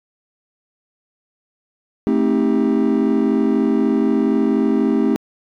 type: chord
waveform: triangle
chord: A half-diminished seventh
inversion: none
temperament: just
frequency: 220 / 264 / 316.8 / 396 Hz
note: A3 / C4 / Eb4 / G4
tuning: 0 / +16 / +31 / +18 cents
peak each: -16 / -16 / -18 / -19 dBFS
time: 2.07-5.16 s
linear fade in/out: 0 ms
effects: tanh soft clip ceiling -4 dBFS